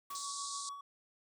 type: tone with tremolo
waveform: triangle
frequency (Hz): 1127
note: C#6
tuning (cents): +28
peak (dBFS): -39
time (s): 0.1-0.81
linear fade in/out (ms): 5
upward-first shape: sine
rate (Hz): 7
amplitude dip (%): 45
type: noise with exponential decay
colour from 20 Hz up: white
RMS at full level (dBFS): -48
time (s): 0.1-0.4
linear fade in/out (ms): 5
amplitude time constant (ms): 65
type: band-pass noise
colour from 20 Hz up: white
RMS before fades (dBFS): -43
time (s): 0.15-0.69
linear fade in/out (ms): 0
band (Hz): 3700 to 9100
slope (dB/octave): 96
effects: none